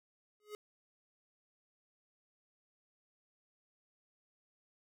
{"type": "tone with exponential growth", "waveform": "square", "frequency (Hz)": 419.9, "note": "G#4", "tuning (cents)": 19, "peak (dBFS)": -40, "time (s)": [0.4, 0.55], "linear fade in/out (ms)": 1, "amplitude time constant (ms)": 32, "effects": []}